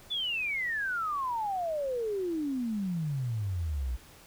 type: exponential sweep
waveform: sine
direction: down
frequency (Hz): 3520 to 58.27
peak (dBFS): -29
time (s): 0.1-3.97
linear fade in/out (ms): 20
effects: pink hiss -54 dBFS RMS until 4.26 s